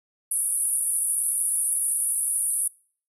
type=band-pass noise; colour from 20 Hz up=pink; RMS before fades=-25 dBFS; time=0.31-2.68 s; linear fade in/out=5 ms; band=9400 to 11000 Hz; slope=96 dB/octave; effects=noise-tail reverb RT60 0.5 s tail -24 dB re dry